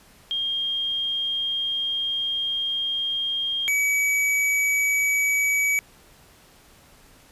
sine / square tone pair in turn, 3220 / 2277 Hz, G7 / C#7, +46 / +46 cents, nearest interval tritone, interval 600 cents, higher first, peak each -23 / -20 dBFS, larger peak second, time 0.31-3.68 / 3.68-5.79 s, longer first, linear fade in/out 0 ms, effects pink hiss -53 dBFS RMS until 7.31 s + resampled to 32000 Hz

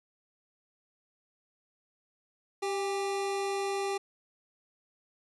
square tone pair together, 392 / 804.2 Hz, G4 / G5, 0 / +44 cents, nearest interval octave, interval 1244 cents, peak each -32 / -36 dBFS, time 2.62-3.98 s, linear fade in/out 10 ms, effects resampled to 24000 Hz + 11-bit

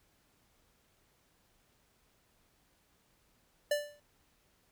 square tone with exponential decay, 587.3 Hz, D5, in tune, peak -26 dBFS, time 3.71-4 s, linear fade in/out 5 ms, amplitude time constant 63 ms, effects pink hiss -71 dBFS RMS until 4.71 s

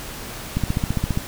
click train, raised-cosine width 5 ms, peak -8 dBFS, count 10, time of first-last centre 0.57-1.174 s, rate 14.9 Hz, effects pink hiss -34 dBFS RMS until 1.27 s

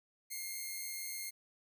5% pulse tone pair together, 2114 / 2181 Hz, C7 / C#7, +17 / -29 cents, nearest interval minor second, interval 54 cents, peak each -31 / -36 dBFS, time 0.3-1.31 s, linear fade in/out 20 ms, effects none

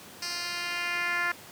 10% pulse tone with band-pass filter sweep, 349.2 Hz, F4, in tune, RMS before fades -31 dBFS, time 0.22-1.32 s, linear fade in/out 5 ms, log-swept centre 5100 to 1700 Hz, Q 1.9, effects pink hiss -47 dBFS RMS until 1.51 s + high-pass 150 Hz 12 dB/octave

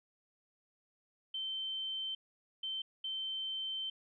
sine tone bursts at uneven times, 3100 Hz, G7, 20 cents flat, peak -36 dBFS, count 3, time 1.34-2.15 / 2.63-2.82 / 3.04-3.9 s, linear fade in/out 5 ms, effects none

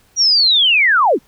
sine linear sweep, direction down, 5810 to 187.3 Hz, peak -9 dBFS, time 0.16-1.19 s, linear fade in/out 50 ms, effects pink hiss -54 dBFS RMS until 1.27 s

